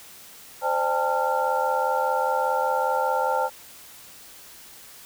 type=tone cluster; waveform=sine; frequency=519 / 596 / 807 / 892 / 1381 Hz; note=C5 / D5 / G#5 / A5 / F6; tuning=-14 / +25 / -50 / +23 / -20 cents; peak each=-26 / -31 / -27 / -25 / -30 dBFS; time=0.61-3.5 s; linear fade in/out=50 ms; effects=white hiss -46 dBFS RMS until 5.05 s